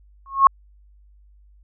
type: tone with exponential growth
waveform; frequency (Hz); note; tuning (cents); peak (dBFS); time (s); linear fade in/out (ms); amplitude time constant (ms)
sine; 1090; C#6; -29; -4; 0.26-0.47; 1; 44
effects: added 50 Hz sine -49 dBFS peak until 1.63 s